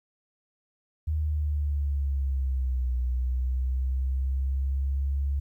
sine linear two-way sweep, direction down then up, 77.78 to 61.74 to 69.9 Hz, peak -24 dBFS, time 1.07-5.4 s, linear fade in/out 10 ms, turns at 2.96 s, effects 11-bit

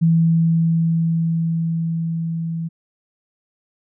sine tone with level ramp, 164.81 Hz, E3, in tune, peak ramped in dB -11 to -22 dBFS, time 0.01-2.69 s, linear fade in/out 20 ms, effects none

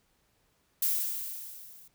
violet noise with level ramp, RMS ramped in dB -26 to -54 dBFS, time 0.82-1.88 s, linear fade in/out 5 ms, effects pink hiss -71 dBFS RMS until 1.94 s

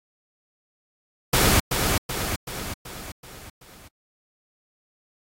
pink noise with echo, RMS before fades -18 dBFS, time 1.33-1.6 s, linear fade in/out 5 ms, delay 380 ms, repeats 6, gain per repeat -5 dB, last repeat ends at 3.88 s, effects AAC 48 kbps

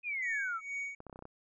sine exponential sweep, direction down, 2533 to 1274 Hz, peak -33 dBFS, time 0.03-0.61 s, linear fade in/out 50 ms
triangle tone with tremolo, 2241 Hz, C#7, 18 cents sharp, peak -33 dBFS, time 0.22-0.95 s, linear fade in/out 5 ms, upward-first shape sine, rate 2.2 Hz, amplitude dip 90%
clicks, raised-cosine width 1 ms, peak -33 dBFS, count 8, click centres 1.004 / 1.067 / 1.097 / 1.128 / 1.159 / 1.191 / 1.224 / 1.254 s
effects resampled to 22050 Hz

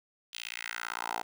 10% pulse tone with high-pass filter sweep, 57.8 Hz, A#1, 14 cents flat, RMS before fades -38 dBFS, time 0.33-1.23 s, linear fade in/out 5 ms, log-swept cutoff 3300 to 720 Hz, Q 2.5, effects none

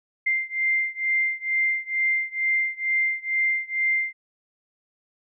sine beating tone pair, 2093 / 2095.2 Hz, C7 / C7, 0 / +2 cents, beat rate 2.2 Hz, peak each -24 / -25 dBFS, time 0.26-4.13 s, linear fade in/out 10 ms, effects none

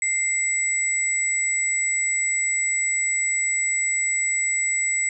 sine tone pair together, 2093 / 7875 Hz, C7 / B8, 0 / -6 cents, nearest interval octave + major seventh, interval 2294 cents, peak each -23 dBFS, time 0.02-5.09 s, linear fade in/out 2 ms, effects none

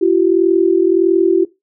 sine tone pair together, 340 / 381.6 Hz, F4 / G4, -46 / -47 cents, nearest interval major second, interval 199 cents, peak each -12 dBFS, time 0.01-1.45 s, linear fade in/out 10 ms, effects noise-tail reverb RT60 0.2 s tail -19 dB re dry

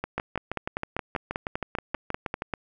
two click trains, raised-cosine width 0.5 ms, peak -13 / -14 dBFS, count 13 / 16, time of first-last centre 0.18-2.538 / 0.04-2.421 s, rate 5.09 / 6.3 Hz, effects none

